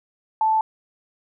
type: tone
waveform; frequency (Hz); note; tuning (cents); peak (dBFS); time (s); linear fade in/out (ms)
sine; 877; A5; -6; -16; 0.41-0.61; 2
effects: none